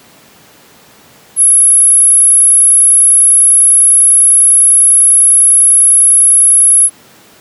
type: tone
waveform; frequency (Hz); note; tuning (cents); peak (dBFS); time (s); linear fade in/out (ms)
sine; 10770; E9; +36; -3; 1.36-6.9; 50
effects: pink hiss -41 dBFS RMS until 7.4 s + high-pass 150 Hz 12 dB/octave

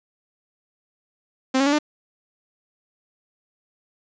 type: tone with pitch steps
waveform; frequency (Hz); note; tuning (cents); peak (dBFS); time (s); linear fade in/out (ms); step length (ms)
sawtooth; 262.1 / 274.2 / 286.8 / 300; C4 / C#4 / D4 / D4; +3 / -19 / -41 / +37; -13; 1.54-1.788; 10; 62
effects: resampled to 16000 Hz + 7-bit

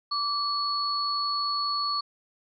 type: tone pair together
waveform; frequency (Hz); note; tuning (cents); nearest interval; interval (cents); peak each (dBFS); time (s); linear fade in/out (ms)
sine; 1162 / 4395; D6 / C#8; -19 / -16; octave + major seventh; 2303; -28; 0.11-2.01; 10
effects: none

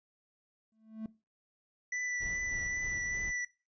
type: tone with exponential growth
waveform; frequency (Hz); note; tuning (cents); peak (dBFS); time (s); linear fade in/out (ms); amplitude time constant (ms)
triangle; 220; A3; 0; -32; 0.72-1.06; 2; 72
type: tone with vibrato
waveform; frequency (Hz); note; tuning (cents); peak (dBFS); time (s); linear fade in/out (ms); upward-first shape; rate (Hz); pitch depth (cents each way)
square; 1975.5; B6; 0; -34; 1.92-3.45; 5; triangle; 2.5; 16
type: noise with tremolo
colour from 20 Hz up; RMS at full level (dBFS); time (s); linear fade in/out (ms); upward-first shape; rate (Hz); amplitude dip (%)
brown; -44; 2.2-3.32; 20; square; 3.2; 35
effects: noise-tail reverb RT60 0.3 s tail -19 dB re dry + resampled to 16000 Hz

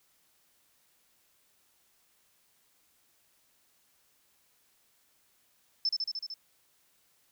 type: tone with echo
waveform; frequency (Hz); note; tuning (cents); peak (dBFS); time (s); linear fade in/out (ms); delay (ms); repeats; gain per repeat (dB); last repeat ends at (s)
sine; 5274; E8; 0; -25; 5.85-5.89; 2; 75; 6; -2; 6.34
effects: white hiss -69 dBFS RMS until 7.31 s

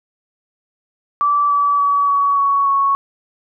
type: tone with pitch steps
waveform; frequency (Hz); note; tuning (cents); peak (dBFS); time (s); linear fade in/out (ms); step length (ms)
sine; 1160 / 1149.3 / 1138.8 / 1128.3 / 1117.9 / 1107.6; D6 / D6 / C#6 / C#6 / C#6 / C#6; -22 / -38 / +46 / +30 / +14 / -2; -12; 1.21-2.95; 0; 290
effects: none

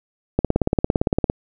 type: click train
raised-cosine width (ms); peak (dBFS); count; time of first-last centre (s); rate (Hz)
2; -3; 17; 0.39-1.299; 17.6
effects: none

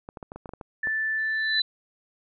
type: clicks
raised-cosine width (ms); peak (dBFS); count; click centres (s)
1; -24; 10; 0.089 / 0.172 / 0.228 / 0.319 / 0.36 / 0.458 / 0.492 / 0.536 / 0.612 / 0.872
type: tone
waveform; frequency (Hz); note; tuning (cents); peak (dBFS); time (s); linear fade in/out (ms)
sine; 1760; A6; 0; -24; 0.83-1.6; 5
type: tone with exponential growth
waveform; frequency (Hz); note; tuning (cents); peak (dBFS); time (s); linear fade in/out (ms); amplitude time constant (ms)
sine; 3998; B7; +20; -19; 1.18-1.62; 5; 95
effects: none

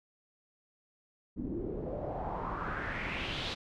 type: noise with low-pass filter sweep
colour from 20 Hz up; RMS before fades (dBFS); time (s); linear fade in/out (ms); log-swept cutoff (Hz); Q
pink; -37; 1.36-3.55; 20; 260 to 4100; 3.6
effects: none

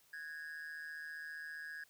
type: tone with amplitude modulation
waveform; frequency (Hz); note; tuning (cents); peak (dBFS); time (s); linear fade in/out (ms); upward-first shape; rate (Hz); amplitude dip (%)
triangle; 1655; G#6; -6; -39; 0.13-1.84; 5; sine; 155; 75
effects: white hiss -69 dBFS RMS until 1.89 s

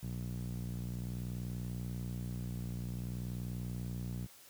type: tone with band-pass filter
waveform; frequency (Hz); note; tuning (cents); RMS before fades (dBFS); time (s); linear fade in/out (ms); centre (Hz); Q
sawtooth; 60.5; B1; -35; -40; 0.02-4.27; 20; 150; 2.6
effects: white hiss -58 dBFS RMS until 4.49 s

